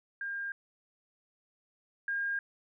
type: tone pair in turn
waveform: sine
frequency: 1606 / 1615.3 Hz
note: G6 / G#6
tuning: +41 / -49 cents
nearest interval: unison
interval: 10 cents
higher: second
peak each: -34 / -30 dBFS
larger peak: second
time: 0.21-0.52 / 2.08-2.39 s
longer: neither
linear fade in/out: 2 ms
effects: none